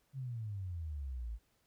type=exponential sweep; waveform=sine; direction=down; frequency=138.59 to 52.7 Hz; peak=-38 dBFS; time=0.13-1.39 s; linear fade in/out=50 ms; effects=pink hiss -75 dBFS RMS until 1.66 s